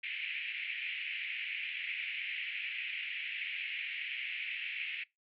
pink band-pass noise, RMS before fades -39 dBFS, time 0.03-5.04 s, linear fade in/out 10 ms, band 2100 to 2800 Hz, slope 48 dB/octave, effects noise-tail reverb RT60 0.2 s tail -23 dB re dry + MP3 48 kbps

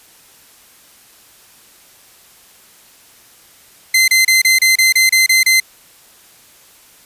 sawtooth tone bursts, 2068 Hz, C7, 21 cents flat, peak -5 dBFS, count 10, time 3.94-5.601 s, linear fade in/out 5 ms, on 140 ms, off 29 ms, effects white hiss -46 dBFS RMS until 7.05 s + resampled to 32000 Hz

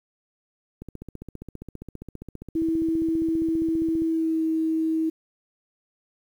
click train, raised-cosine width 3 ms, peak -24 dBFS, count 49, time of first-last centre 0.82-4.02 s, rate 15 Hz
sine tone with pitch glide, 325.3 to 320.5 Hz, E4 to E4, -23 to -49 cents, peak -21 dBFS, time 2.55-5.1 s, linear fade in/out 10 ms, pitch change -26 cents, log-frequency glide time 4.08-4.42 s
effects 9-bit

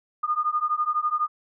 sine beating tone pair, 1215 / 1227 Hz, D#6 / D#6, -42 / -25 cents, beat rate 12 Hz, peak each -25 dBFS, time 0.23-1.28 s, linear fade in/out 10 ms, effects none

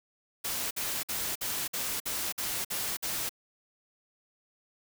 white noise bursts, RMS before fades -33 dBFS, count 9, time 0.44-3.294 s, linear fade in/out 10 ms, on 270 ms, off 53 ms, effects none

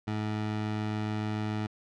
20% pulse tone, 107 Hz, A2, 48 cents flat, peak -25 dBFS, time 0.07-1.67 s, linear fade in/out 10 ms, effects low-pass 4000 Hz 12 dB/octave

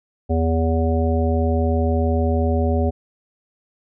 harmonic tone, 81.5 Hz, E2, 19 cents flat, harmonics 1 / 3 / 5 / 7 / 9, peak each -18 / -23 / -25 / -26 / -28 dBFS, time 0.29-2.91 s, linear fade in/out 20 ms, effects none

